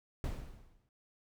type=noise with exponential decay; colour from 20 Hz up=brown; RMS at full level=-34 dBFS; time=0.24-0.89 s; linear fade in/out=1 ms; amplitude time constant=140 ms; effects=none